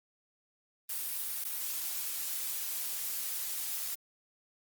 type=noise with dropouts; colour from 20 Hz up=blue; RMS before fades=-36 dBFS; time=0.89-3.95 s; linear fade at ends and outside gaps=5 ms; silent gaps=1.441-1.449 s; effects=Opus 32 kbps